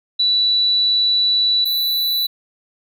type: tone pair in turn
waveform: sine / square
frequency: 3951 / 3966 Hz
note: B7 / B7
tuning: 0 / +7 cents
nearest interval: unison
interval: 7 cents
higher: second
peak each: -13 / -17 dBFS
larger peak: first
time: 0.19-1.65 / 1.65-2.27 s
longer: first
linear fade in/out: 10 ms
effects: none